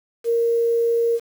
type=tone with quantisation; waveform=sine; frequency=465.3 Hz; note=A#4; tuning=3 cents flat; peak=-16 dBFS; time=0.24-1.2 s; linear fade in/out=50 ms; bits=7; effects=none